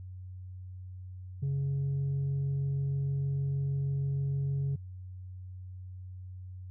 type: tone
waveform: sine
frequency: 138.4 Hz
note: C#3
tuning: 2 cents flat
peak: -26 dBFS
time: 1.42-4.76 s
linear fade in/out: 10 ms
effects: tanh soft clip ceiling -27 dBFS + added 92 Hz sine -41 dBFS peak until 6.7 s